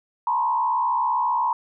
sine tone with frequency modulation, 968 Hz, B5, 35 cents flat, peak -19 dBFS, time 0.27-1.53 s, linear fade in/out 2 ms, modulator 67.5 Hz, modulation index 1.1, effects none

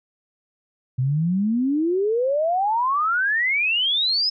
sine exponential sweep, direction up, 123.47 to 5200 Hz, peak -18 dBFS, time 0.98-4.3 s, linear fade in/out 10 ms, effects none

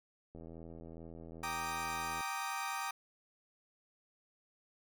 click train, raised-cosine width 2 ms, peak -37 dBFS, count 154, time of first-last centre 0.35-2.207 s, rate 82.4 Hz
30% pulse chord, Eb major seventh, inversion first, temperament equal, 784 / 932.3 / 1174.7 / 1244.5 Hz, G5 / Bb5 / D6 / Eb6, 0 / 0 / 0 / 0 cents, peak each -40 dBFS, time 1.43-2.91 s, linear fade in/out 5 ms
effects none

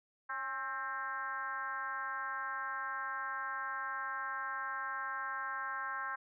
sine tone with frequency modulation, 1326 Hz, E6, 10 cents sharp, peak -36 dBFS, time 0.29-6.16 s, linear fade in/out 10 ms, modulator 255 Hz, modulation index 1.6, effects none

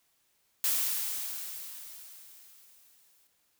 blue noise with exponential decay, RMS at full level -27 dBFS, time 0.64-3.27 s, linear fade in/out 0 ms, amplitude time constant 570 ms, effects white hiss -72 dBFS RMS until 3.59 s

